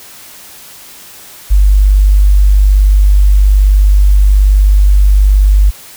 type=tone; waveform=sine; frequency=49.42 Hz; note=G1; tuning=15 cents sharp; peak=-3 dBFS; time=1.5-5.71 s; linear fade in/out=20 ms; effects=white hiss -34 dBFS RMS until 5.96 s